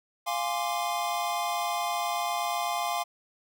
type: chord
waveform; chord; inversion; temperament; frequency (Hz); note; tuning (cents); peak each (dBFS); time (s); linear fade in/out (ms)
square; D half-diminished seventh; first; equal with one note detuned; 698.5 / 826.3 / 1046.5 / 1174.7; F5 / Ab5 / C6 / D6; 0 / -9 / 0 / 0; -32 / -34 / -34 / -38; 0.26-3.04; 20
effects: none